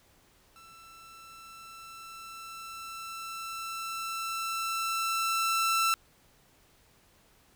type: tone with level ramp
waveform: sawtooth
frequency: 1335 Hz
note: E6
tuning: 22 cents sharp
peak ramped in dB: -48 to -20 dBFS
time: 0.56-5.94 s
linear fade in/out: 0 ms
effects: pink hiss -63 dBFS RMS until 7.55 s

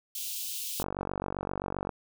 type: high-pass noise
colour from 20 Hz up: white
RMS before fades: -36 dBFS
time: 0.15-0.83 s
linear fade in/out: 2 ms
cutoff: 2700 Hz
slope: 48 dB/octave
type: click train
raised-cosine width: 1 ms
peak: -18 dBFS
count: 53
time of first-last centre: 0.8-1.892 s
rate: 47.6 Hz
effects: none

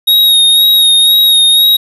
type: tone with vibrato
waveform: square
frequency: 3755 Hz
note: A#7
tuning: 12 cents sharp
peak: -5 dBFS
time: 0.07-1.77 s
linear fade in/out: 10 ms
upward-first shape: sine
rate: 2 Hz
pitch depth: 27 cents each way
effects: 7-bit

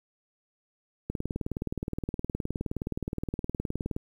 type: click train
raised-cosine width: 3 ms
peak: -18 dBFS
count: 56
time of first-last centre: 1.1-3.965 s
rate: 19.2 Hz
effects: 9-bit

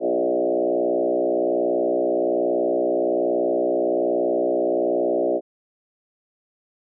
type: tone with frequency modulation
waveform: sine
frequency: 482.6 Hz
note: B4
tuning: 40 cents flat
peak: -18 dBFS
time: 0-5.41 s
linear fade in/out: 50 ms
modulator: 61.2 Hz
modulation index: 2.9
effects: none

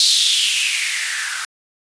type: noise with band-pass filter sweep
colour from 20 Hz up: violet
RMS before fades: -18 dBFS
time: 0-1.45 s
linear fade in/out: 2 ms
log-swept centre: 4200 to 1400 Hz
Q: 5.2
effects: resampled to 22050 Hz

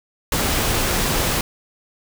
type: noise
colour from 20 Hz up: pink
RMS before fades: -20 dBFS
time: 0.32-1.41 s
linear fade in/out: 2 ms
effects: none

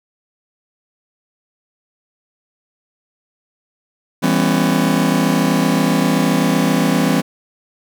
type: chord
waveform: 40% pulse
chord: C# half-diminished seventh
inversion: first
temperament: just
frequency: 166.31 / 199.57 / 249.5 / 277.2 Hz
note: E3 / G3 / B3 / C#4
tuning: +16 / +31 / +18 / 0 cents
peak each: -18 dBFS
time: 4.22-7.22 s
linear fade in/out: 20 ms
effects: none

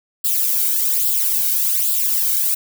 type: noise with flanger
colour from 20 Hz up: violet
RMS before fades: -18 dBFS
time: 0.24-2.55 s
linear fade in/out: 10 ms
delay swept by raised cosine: 0.24 to 1.34 ms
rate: 1.2 Hz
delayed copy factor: +0.65
effects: none

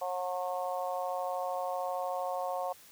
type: harmonic tone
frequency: 181.3 Hz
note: F#3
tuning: 35 cents flat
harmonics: 3 / 4 / 5 / 6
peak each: -36 / -35 / -40 / -41 dBFS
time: 0.01-2.73 s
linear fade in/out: 10 ms
effects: white hiss -56 dBFS RMS until 2.91 s + high-pass 60 Hz 12 dB/octave

